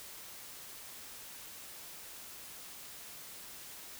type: silence
effects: white hiss -49 dBFS RMS until 3.99 s